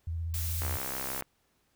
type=tone with vibrato; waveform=sine; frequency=82.8 Hz; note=E2; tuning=8 cents sharp; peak=-31 dBFS; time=0.07-0.77 s; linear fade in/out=5 ms; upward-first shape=square; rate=16 Hz; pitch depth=30 cents each way
type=noise; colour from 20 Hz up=blue; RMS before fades=-37 dBFS; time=0.34-1.21 s; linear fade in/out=0 ms
type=click train; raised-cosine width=0.5 ms; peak=-22 dBFS; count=41; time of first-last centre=0.62-1.223 s; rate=66.3 Hz
effects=pink hiss -72 dBFS RMS until 1.75 s